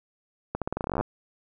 accelerating click train, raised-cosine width 1 ms, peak -14 dBFS, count 17, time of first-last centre 0.55-1.01 s, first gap 67 ms, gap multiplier 0.87, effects none

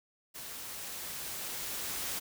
white noise with level ramp, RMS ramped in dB -44 to -36 dBFS, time 0.34-2.2 s, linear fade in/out 20 ms, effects none

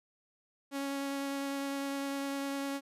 sawtooth tone with vibrato, 277.2 Hz, C#4, in tune, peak -30 dBFS, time 0.71-2.81 s, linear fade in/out 50 ms, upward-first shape triangle, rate 9.9 Hz, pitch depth 11 cents each way, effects resampled to 32000 Hz

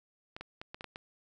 clicks, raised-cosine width 0.3 ms, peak -26 dBFS, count 7, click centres 0.365 / 0.41 / 0.615 / 0.745 / 0.809 / 0.843 / 0.959 s, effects none

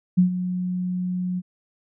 sine tone with ADSR envelope, 181.3 Hz, F#3, 35 cents flat, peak -11 dBFS, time 0.17-1.42 s, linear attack 17 ms, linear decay 110 ms, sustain -12 dB, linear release 39 ms, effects none

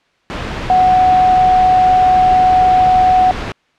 sine tone in noise, 740 Hz, F#5, in tune, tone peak -7 dBFS, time 0.7-3.31 s, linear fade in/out 0 ms, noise pink, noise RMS -22 dBFS, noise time 0.3-3.52 s, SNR +12 dB, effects white hiss -57 dBFS RMS until 3.78 s + low-pass 3000 Hz 12 dB/octave

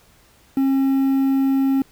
triangle tone with quantisation, 270 Hz, C#4, 45 cents flat, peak -13 dBFS, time 0.57-1.82 s, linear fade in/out 2 ms, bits 7, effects pink hiss -54 dBFS RMS until 1.91 s

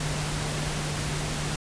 sine tone in noise, 150 Hz, D3, 37 cents sharp, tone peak -31 dBFS, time 0-1.56 s, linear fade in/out 5 ms, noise pink, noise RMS -31 dBFS, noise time 0-1.56 s, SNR -3 dB, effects resampled to 22050 Hz

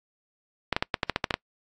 clicks, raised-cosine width 0.3 ms, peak -7 dBFS, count 10, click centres 0.727 / 0.765 / 0.825 / 0.942 / 1.032 / 1.097 / 1.161 / 1.242 / 1.308 / 1.341 s, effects noise-tail reverb RT60 0.1 s tail -25 dB re dry + AAC 64 kbps

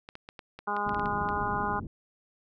clicks, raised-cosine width 0.3 ms, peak -26 dBFS, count 11, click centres 0.089 / 0.154 / 0.289 / 0.392 / 0.59 / 0.766 / 0.893 / 0.946 / 0.996 / 1.058 / 1.289 s
harmonic tone, 205.6 Hz, G#3, 17 cents flat, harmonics 1 / 2 / 3 / 4 / 5 / 6 / 7, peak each -41 / -38 / -44 / -32 / -33 / -35 / -36 dBFS, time 0.67-1.8 s, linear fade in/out 10 ms
white low-pass noise, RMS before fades -38 dBFS, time 0.86-1.87 s, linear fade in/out 2 ms, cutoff 290 Hz, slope 24 dB/octave
effects none

